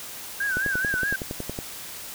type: tone with vibrato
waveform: sine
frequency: 1568 Hz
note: G6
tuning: in tune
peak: -23 dBFS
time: 0.4-1.16 s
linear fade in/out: 5 ms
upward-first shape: sine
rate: 4.7 Hz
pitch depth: 100 cents each way
type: click train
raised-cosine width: 2 ms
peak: -17 dBFS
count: 12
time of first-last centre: 0.57-1.589 s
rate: 10.8 Hz
effects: white hiss -38 dBFS RMS until 2.14 s